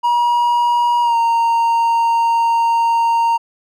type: tone with pitch glide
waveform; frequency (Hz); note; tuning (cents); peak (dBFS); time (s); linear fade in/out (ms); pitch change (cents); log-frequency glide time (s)
triangle; 957 to 925.5; A#5 to A#5; +45 to -13; -10; 0.03-3.38; 20; -58; 1.02-1.16
effects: none